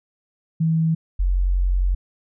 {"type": "tone pair in turn", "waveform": "sine", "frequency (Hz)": [161.7, 45.49], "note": ["E3", "F#1"], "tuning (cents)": [-33, -29], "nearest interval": "octave + minor seventh", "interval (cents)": 2196, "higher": "first", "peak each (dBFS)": -16, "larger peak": "neither", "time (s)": [[0.6, 0.95], [1.19, 1.95]], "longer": "second", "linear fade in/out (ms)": 10, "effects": []}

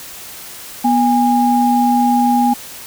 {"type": "tone pair together", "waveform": "sine", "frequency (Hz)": [244, 818.7], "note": ["B3", "G#5"], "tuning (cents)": [-21, -25], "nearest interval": "octave + major sixth", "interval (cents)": 2096, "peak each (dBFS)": -13, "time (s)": [0.84, 2.54], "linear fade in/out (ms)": 10, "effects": ["white hiss -33 dBFS RMS until 2.86 s"]}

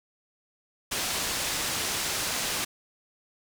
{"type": "low-pass noise", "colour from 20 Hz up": "white", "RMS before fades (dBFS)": -30, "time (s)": [0.91, 2.65], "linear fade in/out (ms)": 10, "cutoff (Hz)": 8000, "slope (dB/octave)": 12, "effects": []}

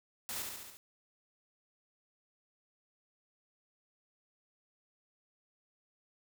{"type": "noise with echo", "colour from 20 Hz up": "white", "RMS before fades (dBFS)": -40, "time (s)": [0.29, 0.42], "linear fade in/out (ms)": 0, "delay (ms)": 70, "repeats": 5, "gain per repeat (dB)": -3, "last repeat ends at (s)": 0.77, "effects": []}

